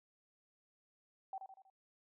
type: tone with echo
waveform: sine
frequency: 770 Hz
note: G5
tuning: 31 cents flat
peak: -40 dBFS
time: 1.33-1.38 s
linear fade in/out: 2 ms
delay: 80 ms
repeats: 4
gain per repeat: -6 dB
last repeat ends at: 1.7 s
effects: noise-tail reverb RT60 0.1 s tail -24 dB re dry